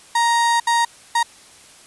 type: tone bursts at uneven times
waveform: 35% pulse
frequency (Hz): 936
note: A#5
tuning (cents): +7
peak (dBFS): -13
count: 3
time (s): 0.15-0.6 / 0.67-0.85 / 1.15-1.23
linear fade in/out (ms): 5
effects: white hiss -46 dBFS RMS until 1.86 s + resampled to 24000 Hz